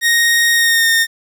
sawtooth tone with pitch glide, 1864.7 to 1831.6 Hz, A#6 to A#6, 0 to -31 cents, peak -7 dBFS, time 0.01-1.07 s, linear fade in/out 50 ms, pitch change -31 cents, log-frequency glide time 0.54-0.88 s, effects 8-bit

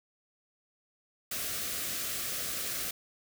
white band-stop noise, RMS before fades -35 dBFS, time 1.31-2.91 s, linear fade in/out 5 ms, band 750 to 1100 Hz, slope 96 dB/octave, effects none

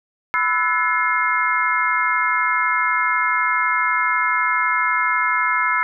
sine tone cluster, 998 / 1316 / 1468 / 1720 / 2131 Hz, B5 / E6 / F#6 / A6 / C7, +18 / -3 / -14 / -40 / +31 cents, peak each -23 / -21 / -27 / -24 / -21 dBFS, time 0.34-5.83 s, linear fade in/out 0 ms, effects none

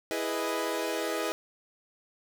sawtooth chord, E major seventh, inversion none, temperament equal, 329.6 / 415.3 / 493.9 / 622.3 Hz, E4 / G#4 / B4 / D#5, 0 / 0 / 0 / 0 cents, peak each -31 dBFS, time 0.11-1.32 s, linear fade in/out 0 ms, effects none

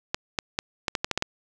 clicks, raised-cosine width 0.2 ms, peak -7 dBFS, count 9, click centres 0.145 / 0.388 / 0.589 / 0.882 / 0.952 / 1.045 / 1.113 / 1.176 / 1.224 s, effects none

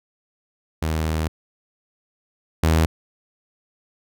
sawtooth tone pair in turn, 79.1 / 80.25 Hz, D#2 / E2, +29 / -46 cents, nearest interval unison, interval 25 cents, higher second, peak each -17 / -11 dBFS, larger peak second, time 0.82-1.28 / 2.63-2.86 s, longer first, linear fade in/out 5 ms, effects none

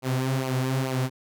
sawtooth tone with flanger, 130.8 Hz, C3, in tune, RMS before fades -26 dBFS, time 0.02-1.1 s, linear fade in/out 50 ms, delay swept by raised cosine 0.55 to 6.25 ms, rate 2.3 Hz, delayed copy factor -0.65, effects none

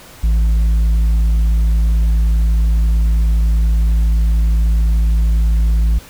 triangle tone with tanh clipping, 55 Hz, A1, in tune, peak -11 dBFS, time 0.23-5.99 s, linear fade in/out 10 ms, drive 9 dB, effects pink hiss -39 dBFS RMS until 6.09 s

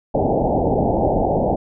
white low-pass noise, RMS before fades -18 dBFS, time 0.14-1.56 s, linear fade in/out 10 ms, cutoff 840 Hz, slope 96 dB/octave, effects none

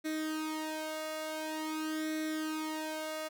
sawtooth tone with flanger, 312.3 Hz, D#4, 7 cents sharp, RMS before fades -37 dBFS, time 0.04-3.29 s, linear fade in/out 20 ms, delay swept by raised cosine 0.51 to 1.46 ms, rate 0.47 Hz, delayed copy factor +0.8, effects none

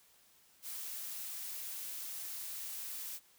blue noise, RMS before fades -43 dBFS, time 0.62-3.2 s, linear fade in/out 50 ms, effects white hiss -66 dBFS RMS until 3.38 s

